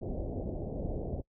pink low-pass noise, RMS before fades -36 dBFS, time 0.01-1.22 s, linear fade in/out 20 ms, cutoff 670 Hz, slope 48 dB/octave, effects noise-tail reverb RT60 0.1 s tail -22 dB re dry

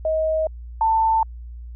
sine tone pair in turn, 632 / 890.7 Hz, D#5 / A5, +27 / +21 cents, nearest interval tritone, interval 594 cents, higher second, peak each -18 / -15 dBFS, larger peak second, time 0.05-0.47 / 0.81-1.23 s, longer neither, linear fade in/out 2 ms, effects added 59 Hz sine -33 dBFS peak until 1.75 s

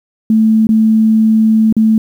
sine tone with dropouts, 220 Hz, A3, in tune, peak -6 dBFS, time 0.3-1.98 s, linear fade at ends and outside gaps 2 ms, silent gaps 0.67-0.69 / 1.726-1.766 s, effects 7-bit

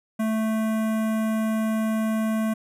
square tone with notch filter, 220 Hz, A3, in tune, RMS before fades -24 dBFS, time 0.19-2.54 s, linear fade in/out 10 ms, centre 4400 Hz, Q 0.53, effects resampled to 32000 Hz

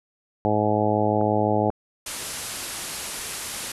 harmonic tone, 105.9 Hz, G#2, 34 cents sharp, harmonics 1 / 2 / 3 / 4 / 5 / 6 / 7 / 8, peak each -27 / -27 / -27 / -27 / -27 / -27 / -27 / -27 dBFS, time 0.45-1.7 s, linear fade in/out 0 ms
clicks, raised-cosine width 1 ms, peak -21 dBFS, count 2, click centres 1.212 / 1.702 s
white low-pass noise, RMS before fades -33 dBFS, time 2.06-3.72 s, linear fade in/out 5 ms, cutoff 12000 Hz, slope 96 dB/octave
effects none

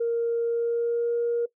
sine tone with pitch glide, 466.2 to 471.9 Hz, A#4 to A#4, 0 to +21 cents, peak -21 dBFS, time 0-1.46 s, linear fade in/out 10 ms, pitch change +21 cents, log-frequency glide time 0.44-1.15 s, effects noise-tail reverb RT60 0.1 s tail -19 dB re dry + tanh soft clip ceiling -18 dBFS

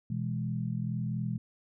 sine chord, E major, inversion second, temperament equal, 123.47 / 164.81 / 207.7 Hz, B2 / E3 / G#3, 0 / 0 / 0 cents, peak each -33 / -35 / -36 dBFS, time 0.1-1.38 s, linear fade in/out 5 ms, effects none

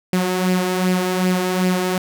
sawtooth tone with flanger, 183.3 Hz, F#3, 16 cents flat, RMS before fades -19 dBFS, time 0.13-1.98 s, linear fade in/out 2 ms, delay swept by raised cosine 0.39 to 3.19 ms, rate 2.6 Hz, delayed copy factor +0.5, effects none

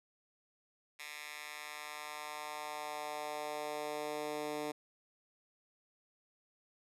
10% pulse tone with high-pass filter sweep, 150 Hz, D3, 37 cents sharp, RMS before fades -42 dBFS, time 0.99-4.72 s, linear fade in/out 10 ms, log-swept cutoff 2000 to 330 Hz, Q 1.4, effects resampled to 32000 Hz

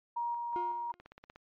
sine tone with tremolo, 946 Hz, A#5, 25 cents sharp, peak -31 dBFS, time 0.16-0.92 s, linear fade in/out 10 ms, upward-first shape square, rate 2.7 Hz, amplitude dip 30%
40% pulse tone with exponential decay, 354.6 Hz, F4, 26 cents sharp, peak -35 dBFS, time 0.56-1.01 s, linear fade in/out 0 ms, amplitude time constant 97 ms
click train, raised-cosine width 0.2 ms, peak -29 dBFS, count 8, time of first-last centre 0.94-1.359 s, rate 16.7 Hz
effects low-pass 2000 Hz 12 dB/octave + MP3 48 kbps

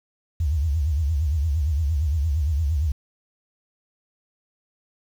sine tone with vibrato, 75.6 Hz, D#2, 49 cents flat, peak -19 dBFS, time 0.4-2.92 s, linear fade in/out 5 ms, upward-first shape triangle, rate 8.7 Hz, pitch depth 240 cents each way, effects 8-bit

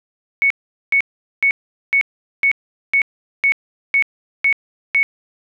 sine tone bursts, 2217 Hz, C#7, in tune, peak -11 dBFS, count 10, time 0.42-5.03 s, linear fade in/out 0 ms, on 83 ms, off 420 ms, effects none

